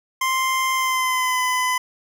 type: tone with pitch glide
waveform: 25% pulse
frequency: 1047 to 1009 Hz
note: C6 to B5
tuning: +1 to +37 cents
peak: -15 dBFS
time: 0.21-1.78 s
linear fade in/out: 5 ms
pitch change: -64 cents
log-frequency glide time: 0.74-1.42 s
effects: none